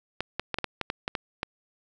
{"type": "clicks", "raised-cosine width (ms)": 0.3, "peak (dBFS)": -12, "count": 10, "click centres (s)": [0.206, 0.396, 0.543, 0.586, 0.643, 0.813, 0.901, 1.079, 1.152, 1.431], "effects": []}